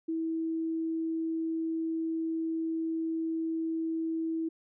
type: tone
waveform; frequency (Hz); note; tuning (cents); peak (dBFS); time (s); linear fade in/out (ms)
sine; 324.9; E4; -25; -29; 0.08-4.49; 10
effects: none